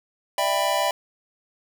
square chord, E minor seventh, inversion third, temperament just, 593.3 / 659.3 / 791.1 / 988.9 Hz, D5 / E5 / G5 / B5, +18 / 0 / +16 / +2 cents, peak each -27 dBFS, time 0.38-0.91 s, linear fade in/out 2 ms, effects 9-bit

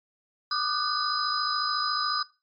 sine tone cluster, 1179 / 1233 / 1499 / 4048 / 4985 Hz, D6 / D#6 / F#6 / B7 / D#8, +6 / -16 / +22 / +42 / +2 cents, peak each -30 / -32 / -33 / -35 / -28 dBFS, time 0.51-2.23 s, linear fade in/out 5 ms, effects noise-tail reverb RT60 0.3 s tail -21 dB re dry + MP3 32 kbps

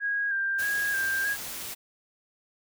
sine tone with vibrato, 1615 Hz, G#6, 49 cents flat, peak -25 dBFS, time 0-1.37 s, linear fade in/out 50 ms, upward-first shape square, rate 1.6 Hz, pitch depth 31 cents each way
white noise, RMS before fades -37 dBFS, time 0.58-1.75 s, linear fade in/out 20 ms
effects none

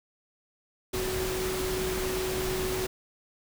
sine tone in noise, 372.8 Hz, F#4, 13 cents sharp, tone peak -30 dBFS, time 0.93-2.87 s, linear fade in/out 10 ms, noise pink, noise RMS -33 dBFS, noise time 0.93-2.87 s, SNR 0 dB, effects none

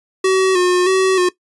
square tone with vibrato, 369.2 Hz, F#4, 4 cents flat, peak -12 dBFS, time 0.24-1.29 s, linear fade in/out 5 ms, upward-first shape square, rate 1.6 Hz, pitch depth 43 cents each way, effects noise-tail reverb RT60 0.1 s tail -18 dB re dry + resampled to 24000 Hz

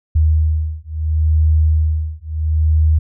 sine beating tone pair, 77.78 / 78.51 Hz, D#2 / D#2, 0 / +16 cents, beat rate 0.73 Hz, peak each -15 dBFS, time 0.15-2.99 s, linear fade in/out 10 ms, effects none

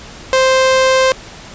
sawtooth tone, 523.3 Hz, C5, in tune, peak -5 dBFS, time 0.33-1.12 s, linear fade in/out 0 ms, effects pink hiss -34 dBFS RMS until 1.54 s + resampled to 16000 Hz

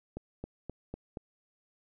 accelerating click train, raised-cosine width 2 ms, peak -25 dBFS, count 5, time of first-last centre 0.17-1.172 s, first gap 270 ms, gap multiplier 0.95, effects none

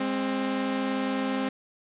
sawtooth tone pair together, 206 / 263.9 Hz, G#3 / C4, -14 / +15 cents, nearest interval major third, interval 429 cents, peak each -28 / -23 dBFS, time 0-1.49 s, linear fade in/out 5 ms, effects resampled to 8000 Hz + 8-bit

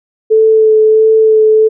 sine tone with vibrato, 437.3 Hz, A4, 11 cents flat, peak -4 dBFS, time 0.3-1.69 s, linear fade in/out 20 ms, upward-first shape sine, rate 1.5 Hz, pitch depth 14 cents each way, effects none

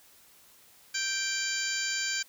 harmonic tone, 784 Hz, G5, in tune, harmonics 2 / 3 / 4 / 5 / 6 / 7 / 8 / 9, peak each -34 / -37 / -39 / -42 / -35 / -43 / -41 / -35 dBFS, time 0.94-2.23 s, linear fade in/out 10 ms, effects white hiss -58 dBFS RMS until 2.28 s

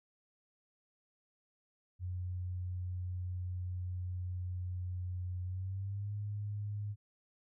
sine tone with pitch glide, 90.5 to 103.36 Hz, F#2 to G#2, -38 to -8 cents, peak -36 dBFS, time 1.99-6.96 s, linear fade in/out 50 ms, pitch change +230 cents, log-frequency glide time 5.43-6.13 s, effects none

